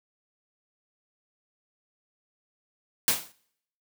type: noise with exponential decay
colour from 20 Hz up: white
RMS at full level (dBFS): -19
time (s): 3.08-3.32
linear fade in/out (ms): 1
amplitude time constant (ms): 51
effects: noise-tail reverb RT60 0.7 s tail -24 dB re dry + high-pass 100 Hz 12 dB/octave